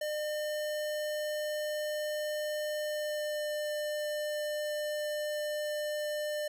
square tone with pitch glide, 604 to 599.5 Hz, D5 to D5, +48 to +36 cents, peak -33 dBFS, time 0.01-6.48 s, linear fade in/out 5 ms, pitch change -12 cents, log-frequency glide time 2.79-3.51 s, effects none

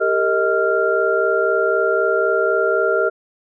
sine tone cluster, 395.5 / 459.4 / 629 / 1388 Hz, G4 / A#4 / D#5 / F6, +15 / -25 / +19 / -11 cents, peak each -20 dBFS, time 0-3.1 s, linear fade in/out 20 ms, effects none

